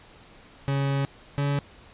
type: tone pair in turn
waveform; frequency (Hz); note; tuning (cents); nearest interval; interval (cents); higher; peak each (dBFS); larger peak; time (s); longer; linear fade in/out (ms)
40% pulse; 138.59 / 142.16; C#3 / C#3; 0 / +44; unison; 44; second; -22; neither; 0.68-1.05 / 1.38-1.59; first; 0
effects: pink hiss -51 dBFS RMS until 1.93 s + resampled to 8000 Hz